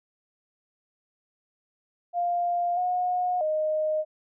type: tone with pitch steps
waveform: sine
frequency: 700 / 723 / 619 Hz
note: F5 / F#5 / D#5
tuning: +4 / -40 / -9 cents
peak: -23 dBFS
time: 2.13-4.05 s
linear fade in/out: 50 ms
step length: 640 ms
effects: none